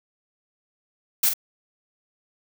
blue noise with echo, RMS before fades -19 dBFS, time 1.23-1.29 s, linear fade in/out 5 ms, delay 47 ms, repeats 1, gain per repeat -7 dB, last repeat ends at 1.337 s, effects none

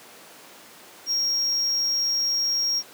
triangle tone, 5588 Hz, F8, in tune, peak -20 dBFS, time 1.06-2.83 s, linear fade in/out 50 ms, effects pink hiss -46 dBFS RMS until 2.93 s + high-pass 300 Hz 12 dB/octave

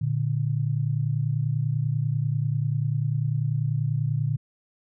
sine tone pair together, 116.2 / 146.4 Hz, A#2 / D3, -5 / -5 cents, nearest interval major third, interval 400 cents, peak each -25 dBFS, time 0.01-4.37 s, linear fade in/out 10 ms, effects none

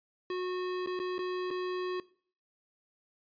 square tone with dropouts, 365 Hz, F#4, 24 cents flat, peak -33 dBFS, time 0.3-2 s, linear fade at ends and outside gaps 2 ms, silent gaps 0.862-0.872 / 0.992-0.999 / 1.182-1.19 / 1.505-1.51 s, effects noise-tail reverb RT60 0.5 s tail -20 dB re dry + resampled to 11025 Hz

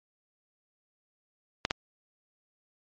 clicks, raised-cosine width 0.2 ms, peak -8 dBFS, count 2, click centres 1.651 / 1.709 s, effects low-pass 5000 Hz 12 dB/octave + MP3 48 kbps

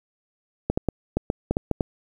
clicks, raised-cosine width 2 ms, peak -8 dBFS, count 9, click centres 0.7 / 0.775 / 0.887 / 1.17 / 1.301 / 1.51 / 1.569 / 1.713 / 1.808 s, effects 8-bit

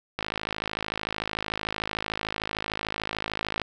click train, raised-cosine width 0.3 ms, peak -12 dBFS, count 184, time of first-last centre 0.19-3.617 s, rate 53.4 Hz, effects none

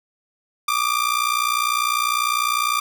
sawtooth ring-modulated tone, 1189 Hz, D6, 21 cents sharp, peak -12 dBFS, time 0.68-2.8 s, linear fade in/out 2 ms, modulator 30 Hz, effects none

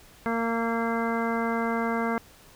harmonic tone with a mistuned harmonic, 230 Hz, A#3, 23 cents flat, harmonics 1 / 2 / 3 / 4 / 5 / 6 / 7 / 9, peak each -28 / -31 / -33 / -34 / -35 / -36 / -36 / -38 dBFS, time 0.26-2.18 s, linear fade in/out 0 ms, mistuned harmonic 6, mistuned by -16 cents, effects pink hiss -53 dBFS RMS until 2.55 s

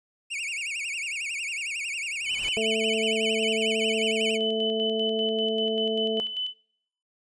45% pulse tone with vibrato, 2489 Hz, D#7, in tune, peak -29 dBFS, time 0.3-4.38 s, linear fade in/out 20 ms, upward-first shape sine, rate 11 Hz, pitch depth 220 cents each way
pink noise with exponential growth, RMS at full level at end -38 dBFS, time 2.07-2.49 s, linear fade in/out 1 ms, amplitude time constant 91 ms
sine tone with tremolo, 3010 Hz, F#7, 29 cents sharp, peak -26 dBFS, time 2.25-6.54 s, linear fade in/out 50 ms, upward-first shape square, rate 5.1 Hz, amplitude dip 50%
harmonic tone, 220.9 Hz, A3, 7 cents sharp, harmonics 1 / 2 / 3, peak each -32 / -26 / -31 dBFS, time 2.57-6.2 s, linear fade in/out 0 ms
effects noise-tail reverb RT60 0.7 s tail -23 dB re dry + resampled to 22050 Hz

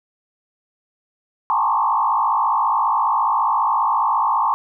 sine tone with frequency modulation, 987.8 Hz, B5, in tune, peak -15 dBFS, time 1.5-4.54 s, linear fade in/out 0 ms, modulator 54.7 Hz, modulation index 2.9, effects none

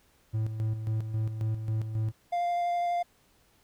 triangle tone with tremolo, 109.8 Hz, A2, 3 cents flat, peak -24 dBFS, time 0.33-2.12 s, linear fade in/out 20 ms, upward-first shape square, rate 3.7 Hz, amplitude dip 55%
triangle tone with vibrato, 698.5 Hz, F5, in tune, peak -24 dBFS, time 2.32-3.03 s, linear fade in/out 10 ms, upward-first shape triangle, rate 12 Hz, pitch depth 10 cents each way
effects pink hiss -65 dBFS RMS until 3.63 s

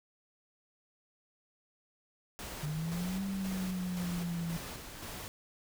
pink noise with tremolo, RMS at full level -43 dBFS, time 2.39-5.28 s, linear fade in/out 0 ms, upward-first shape square, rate 1.9 Hz, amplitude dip 35%
sine exponential two-way sweep, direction up then down, 146.83 to 196 to 166 Hz, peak -33 dBFS, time 2.63-4.57 s, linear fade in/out 5 ms, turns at 3.23 s
effects none

